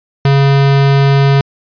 square tone, 138.59 Hz, C#3, in tune, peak -7 dBFS, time 0.25-1.41 s, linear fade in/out 2 ms, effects resampled to 11025 Hz

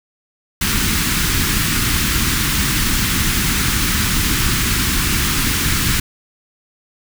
pink band-stop noise, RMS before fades -17 dBFS, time 0.61-6 s, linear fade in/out 5 ms, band 310 to 1200 Hz, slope 24 dB/octave, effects none

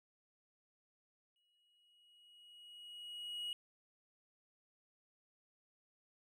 triangle tone with exponential growth, 2902 Hz, F#7, 34 cents flat, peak -37 dBFS, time 1.36-3.53 s, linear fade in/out 1 ms, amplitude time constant 470 ms, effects none

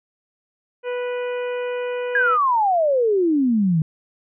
harmonic tone, 492.1 Hz, B4, 6 cents flat, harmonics 1 / 2 / 3 / 4 / 5 / 6, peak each -23 / -35 / -36 / -41 / -38 / -44 dBFS, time 0.83-2.38 s, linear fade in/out 50 ms
sine exponential sweep, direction down, 1672 to 152 Hz, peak -15 dBFS, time 2.15-3.82 s, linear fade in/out 2 ms
effects none

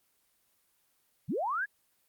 sine linear sweep, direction up, 103.83 to 1725 Hz, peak -29 dBFS, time 1.28-1.66 s, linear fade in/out 20 ms, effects white hiss -72 dBFS RMS until 2.08 s + Opus 24 kbps

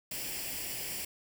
white noise with comb filter, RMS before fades -38 dBFS, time 0.11-1.05 s, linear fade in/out 5 ms, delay 0.39 ms, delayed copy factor +0.65, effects none

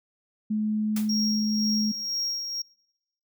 sine tone, 214 Hz, A3, 48 cents flat, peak -23 dBFS, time 0.5-1.92 s, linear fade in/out 10 ms
white noise with exponential decay, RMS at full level -32 dBFS, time 0.96-1.17 s, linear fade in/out 5 ms, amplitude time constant 44 ms
triangle tone with tremolo, 5588 Hz, F8, in tune, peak -24 dBFS, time 1.09-2.62 s, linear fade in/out 5 ms, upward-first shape sine, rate 2 Hz, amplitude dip 50%
effects noise-tail reverb RT60 1.0 s tail -26 dB re dry

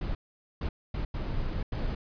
brown noise bursts at uneven times, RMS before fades -31 dBFS, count 5, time 0.01-0.15 / 0.61-0.69 / 0.94-1.05 / 1.14-1.63 / 1.72-1.95 s, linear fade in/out 5 ms, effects resampled to 11025 Hz

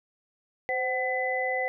sine tone cluster, 517 / 752 / 2007 Hz, C5 / F#5 / B6, -21 / +28 / +27 cents, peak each -30 / -31 / -29 dBFS, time 0.69-1.68 s, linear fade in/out 0 ms, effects none

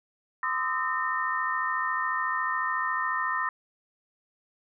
sine tone cluster, 1030 / 1220 / 1294 / 1823 Hz, C6 / D#6 / E6 / A#6, -28 / -34 / -32 / -39 cents, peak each -30 / -33 / -33 / -30 dBFS, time 0.43-3.49 s, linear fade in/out 2 ms, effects none

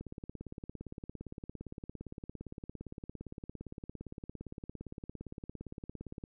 click train, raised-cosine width 3 ms, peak -30 dBFS, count 110, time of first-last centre 0.01-6.239 s, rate 17.5 Hz, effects none

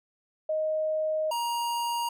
sine / square tone pair in turn, 624 / 943.4 Hz, D#5 / A#5, +5 / +20 cents, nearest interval perfect fifth, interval 715 cents, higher second, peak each -25 / -28 dBFS, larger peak first, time 0.49-1.31 / 1.31-2.09 s, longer first, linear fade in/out 5 ms, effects none

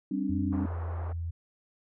sine chord, G suspended fourth, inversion none, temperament equal with one note detuned, 196 / 266.4 / 293.7 Hz, G3 / C4 / D4, 0 / +31 / 0 cents, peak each -32 dBFS, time 0.11-0.66 s, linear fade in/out 5 ms
sine tone with pitch glide, 87.6 to 83.93 Hz, F2 to E2, +6 to +32 cents, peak -31 dBFS, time 0.29-1.31 s, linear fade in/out 10 ms, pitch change -74 cents, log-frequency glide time 0.53-0.81 s
pink band-pass noise, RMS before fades -45 dBFS, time 0.52-1.13 s, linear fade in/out 10 ms, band 380 to 1300 Hz, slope 24 dB/octave
effects none

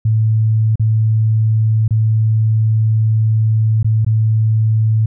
sine tone with dropouts, 110 Hz, A2, in tune, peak -10 dBFS, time 0.05-5.06 s, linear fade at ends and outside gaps 5 ms, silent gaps 0.757-0.796 / 1.88-1.907 / 3.83-3.845 / 4.048-4.064 s, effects none

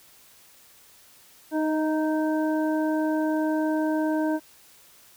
harmonic tone with a mistuned harmonic, 310.3 Hz, D#4, 5 cents flat, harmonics 1 / 2 / 3 / 5, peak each -23 / -29 / -33 / -37 dBFS, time 1.51-4.4 s, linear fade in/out 50 ms, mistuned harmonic 2, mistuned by +18 cents, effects white hiss -54 dBFS RMS until 5.16 s

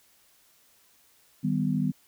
sine chord, Eb augmented, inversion none, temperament equal with one note detuned, 155.56 / 196 / 249.7 Hz, Eb3 / G3 / B3, 0 / 0 / +19 cents, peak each -28 dBFS, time 1.43-1.92 s, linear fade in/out 20 ms, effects white hiss -62 dBFS RMS until 2.07 s

